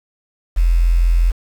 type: tone with quantisation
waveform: sine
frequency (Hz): 42.66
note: F1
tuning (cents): -40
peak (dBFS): -10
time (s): 0.56-1.32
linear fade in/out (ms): 20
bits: 6
effects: none